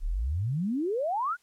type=exponential sweep; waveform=sine; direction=up; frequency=30.87 to 1514 Hz; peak=-26 dBFS; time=0-1.37 s; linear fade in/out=50 ms; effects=white hiss -67 dBFS RMS until 1.42 s + low-pass 11000 Hz 12 dB/octave